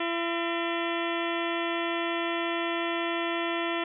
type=harmonic tone with a mistuned harmonic; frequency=338.2 Hz; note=E4; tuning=44 cents sharp; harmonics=1 / 2 / 3 / 4 / 5 / 6 / 7 / 8 / 9 / 10; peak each=-31 / -34 / -36 / -37 / -38 / -39 / -39 / -40 / -41 / -41 dBFS; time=0-3.84 s; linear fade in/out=5 ms; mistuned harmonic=5; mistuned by=+110 cents; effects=none